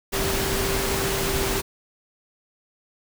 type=tone in noise; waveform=sine; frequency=390 Hz; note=G4; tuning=9 cents flat; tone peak=-28 dBFS; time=0.12-1.62 s; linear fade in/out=20 ms; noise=pink; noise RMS=-25 dBFS; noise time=0.12-1.62 s; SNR=-6 dB; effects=none